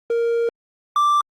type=tone pair in turn; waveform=triangle; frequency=466.2 / 1174.8 Hz; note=A#4 / D6; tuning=0 / 0 cents; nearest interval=octave + major third; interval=1600 cents; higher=second; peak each=-15 / -12 dBFS; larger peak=second; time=0.1-0.49 / 0.96-1.21 s; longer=first; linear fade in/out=2 ms; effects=Opus 24 kbps